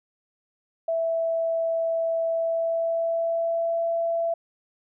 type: tone with pitch glide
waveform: sine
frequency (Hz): 659.3 to 669.7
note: E5 to E5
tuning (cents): 0 to +27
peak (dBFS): -22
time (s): 0.88-4.34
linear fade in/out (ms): 5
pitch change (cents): +27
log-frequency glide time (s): 2.27-3.83
effects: none